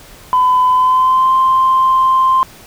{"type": "tone with pitch glide", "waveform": "sine", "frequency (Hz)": [1008, 1046], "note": ["B5", "C6"], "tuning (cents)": [35, -1], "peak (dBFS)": -7, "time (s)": [0.33, 2.43], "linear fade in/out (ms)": 0, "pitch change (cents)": 64, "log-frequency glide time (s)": [0.68, 1.32], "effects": ["tanh soft clip ceiling -4 dBFS", "pink hiss -39 dBFS RMS until 2.66 s"]}